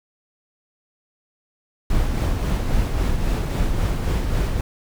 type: noise with tremolo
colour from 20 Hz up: brown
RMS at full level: -19 dBFS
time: 1.9-4.61 s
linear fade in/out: 2 ms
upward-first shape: sine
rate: 3.7 Hz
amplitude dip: 35%
effects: none